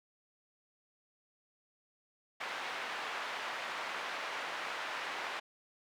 pink band-pass noise, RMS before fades -40 dBFS, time 2.4-5.4 s, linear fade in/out 10 ms, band 860 to 2600 Hz, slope 12 dB/octave, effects none

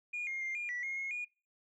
sine tone with pitch steps, 2434 / 2131 / 2107 / 2414 / 1954 / 2146 / 2163 / 2442 Hz, D#7 / C7 / C7 / D7 / B6 / C7 / C#7 / D#7, -39 / +31 / +12 / +47 / -19 / +43 / -43 / -33 cents, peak -34 dBFS, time 0.13-1.25 s, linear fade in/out 10 ms, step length 140 ms, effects noise-tail reverb RT60 0.3 s tail -22 dB re dry + tanh soft clip ceiling -32 dBFS

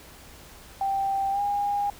sine tone with pitch glide, 784 to 813.1 Hz, G5 to G#5, 0 to -37 cents, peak -23 dBFS, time 0.81-1.9 s, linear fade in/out 2 ms, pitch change +63 cents, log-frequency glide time 1.31-1.41 s, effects added 60 Hz sine -55 dBFS peak until 1.99 s + pink hiss -48 dBFS RMS until 1.99 s

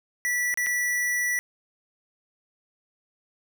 square tone with dropouts, 1957 Hz, B6, 16 cents flat, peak -24 dBFS, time 0.25-1.39 s, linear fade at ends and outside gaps 0 ms, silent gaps 0.541-0.574 / 0.663-0.668 s, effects none

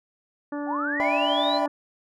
harmonic tone, 290.5 Hz, D4, 19 cents flat, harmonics 1 / 2 / 3 / 4 / 5 / 6, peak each -29 / -35 / -39 / -41 / -43 / -45 dBFS, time 0.52-1.68 s, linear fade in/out 5 ms
sine linear sweep, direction up, 717 to 4200 Hz, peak -26 dBFS, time 0.66-1.6 s, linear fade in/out 50 ms
triangle chord, E minor seventh, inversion third, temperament just, 593.3 / 659.3 / 791.1 / 988.9 Hz, D5 / E5 / G5 / B5, +18 / 0 / +16 / +2 cents, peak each -26 dBFS, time 1-1.66 s, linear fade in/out 0 ms
effects none

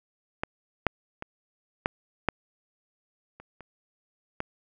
clicks, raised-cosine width 0.5 ms, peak -13 / -6 / -20 / -9 / -7 / -30 / -29 / -15 dBFS, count 8, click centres 0.435 / 0.867 / 1.224 / 1.859 / 2.287 / 3.4 / 3.607 / 4.404 s, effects none

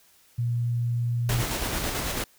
sine tone, 119.1 Hz, A#2, 38 cents sharp, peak -23 dBFS, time 0.38-1.42 s, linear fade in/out 10 ms
pink noise with tremolo, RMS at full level -28 dBFS, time 1.29-2.24 s, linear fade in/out 2 ms, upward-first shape square, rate 9.1 Hz, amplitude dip 25%
effects white hiss -59 dBFS RMS until 2.38 s

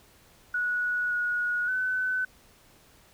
sine tone with pitch steps, 1465 / 1453 / 1510 Hz, F#6 / F#6 / F#6, -18 / -32 / +35 cents, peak -25 dBFS, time 0.54-2.25 s, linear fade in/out 5 ms, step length 570 ms, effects pink hiss -58 dBFS RMS until 3.13 s

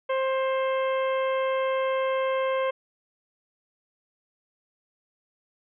harmonic tone, 528 Hz, C5, 16 cents sharp, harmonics 1 / 2 / 3 / 4 / 5 / 6, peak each -24 / -30 / -38 / -37 / -42 / -43 dBFS, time 0.09-2.71 s, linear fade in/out 10 ms, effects none

